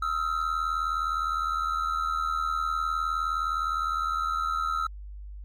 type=ring-modulated tone; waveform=triangle; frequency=1315 Hz; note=E6; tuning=5 cents flat; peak=-21 dBFS; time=0.02-4.87 s; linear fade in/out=5 ms; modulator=39.8 Hz; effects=added 50 Hz sine -38 dBFS peak until 5.44 s + Opus 32 kbps